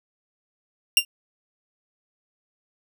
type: tone with exponential decay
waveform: sawtooth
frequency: 2784 Hz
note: F7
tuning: 6 cents flat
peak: -6 dBFS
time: 0.97-1.05 s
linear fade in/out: 2 ms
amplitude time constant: 17 ms
effects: none